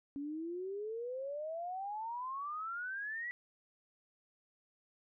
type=exponential sweep; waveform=sine; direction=up; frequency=277.2 to 1975.5 Hz; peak=-38 dBFS; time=0.16-3.31 s; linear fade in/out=0 ms; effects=none